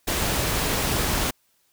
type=noise; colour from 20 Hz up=pink; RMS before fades=-24 dBFS; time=0.07-1.31 s; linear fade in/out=10 ms; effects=white hiss -66 dBFS RMS until 1.72 s